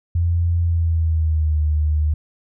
sine tone with pitch glide, 85.4 to 76.08 Hz, F2 to D#2, -38 to -38 cents, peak -15 dBFS, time 0.15-2.14 s, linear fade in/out 5 ms, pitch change -200 cents, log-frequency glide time 0.61-1.61 s, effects none

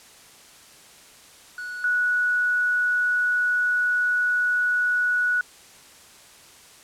triangle / sine tone pair in turn, 1469 / 1469 Hz, F#6 / F#6, -13 / -13 cents, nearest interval unison, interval 0 cents, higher neither, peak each -29 / -19 dBFS, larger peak second, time 1.58-1.84 / 1.84-5.41 s, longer second, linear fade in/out 2 ms, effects white hiss -49 dBFS RMS until 6.83 s + low-pass 10000 Hz 12 dB/octave

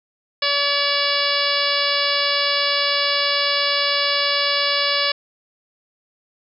harmonic tone, 571 Hz, D5, 49 cents flat, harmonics 1 / 2 / 3 / 4 / 5 / 6 / 7 / 8 / 9, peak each -26 / -26 / -26 / -26 / -26 / -26 / -26 / -26 / -26 dBFS, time 0.42-5.12 s, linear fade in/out 5 ms, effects none

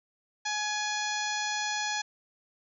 harmonic tone with a mistuned harmonic, 842 Hz, G#5, 24 cents sharp, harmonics 1 / 2 / 3 / 4 / 5 / 6 / 7 / 8, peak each -34 / -34 / -39 / -39 / -39 / -41 / -39 / -41 dBFS, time 0.45-2.02 s, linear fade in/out 10 ms, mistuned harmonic 3, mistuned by -44 cents, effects none

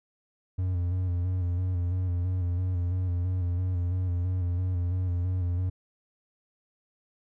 triangle tone with vibrato, 89.9 Hz, F#2, 49 cents flat, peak -23 dBFS, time 0.58-5.7 s, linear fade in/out 10 ms, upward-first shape square, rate 3 Hz, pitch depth 40 cents each way, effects none

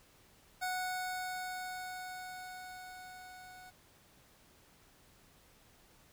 25% pulse tone with level ramp, 737 Hz, F#5, 7 cents flat, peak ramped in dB -30 to -48 dBFS, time 0.61-3.71 s, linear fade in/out 20 ms, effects pink hiss -64 dBFS RMS until 6.12 s

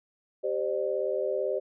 sine chord, G suspended fourth, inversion none, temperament equal with one note detuned, 392 / 523.3 / 601.4 Hz, G4 / C5 / D5, 0 / 0 / +41 cents, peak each -31 / -30 / -31 dBFS, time 0.43-1.6 s, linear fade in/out 20 ms, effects none

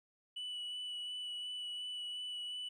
sine tone with vibrato, 2960 Hz, F#7, in tune, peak -37 dBFS, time 0.36-2.69 s, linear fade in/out 10 ms, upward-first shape sine, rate 2.8 Hz, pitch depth 13 cents each way, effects tanh soft clip ceiling -39 dBFS + 13-bit

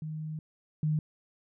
sine tone pair in turn, 155.56 / 153.6 Hz, D#3 / D#3, 0 / -22 cents, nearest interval unison, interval 22 cents, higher first, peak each -34 / -25 dBFS, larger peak second, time 0.02-0.39 / 0.83-0.99 s, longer first, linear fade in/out 2 ms, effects none

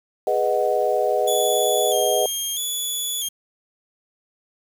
sine chord, G# minor seventh, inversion none, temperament equal, 415.3 / 493.9 / 622.3 / 740 Hz, G#4 / B4 / D#5 / F#5, 0 / 0 / 0 / 0 cents, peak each -24 / -23 / -22 / -24 dBFS, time 0.27-2.26 s, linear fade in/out 2 ms
15% pulse tone with vibrato, 3322 Hz, G#7, in tune, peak -17 dBFS, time 1.27-3.29 s, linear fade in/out 10 ms, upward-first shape square, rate 0.77 Hz, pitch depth 54 cents each way
effects 7-bit

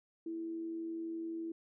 sine tone with amplitude modulation, 329.6 Hz, E4, in tune, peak -36 dBFS, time 0.26-1.52 s, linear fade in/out 5 ms, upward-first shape sine, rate 91.8 Hz, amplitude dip 30%, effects none

